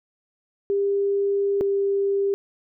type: tone pair in turn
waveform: sine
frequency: 399.4 / 396.9 Hz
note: G4 / G4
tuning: +32 / +22 cents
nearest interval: unison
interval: 10 cents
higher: first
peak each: -19 dBFS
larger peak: neither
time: 0.7-1.61 / 1.61-2.34 s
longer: first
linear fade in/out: 0 ms
effects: none